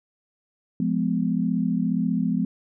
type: chord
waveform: sine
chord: F diminished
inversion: none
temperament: just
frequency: 174.61 / 209.5 / 251.4 Hz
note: F3 / Ab3 / Cb4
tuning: 0 / +15 / +31 cents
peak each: -25 dBFS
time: 0.8-2.45 s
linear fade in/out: 2 ms
effects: none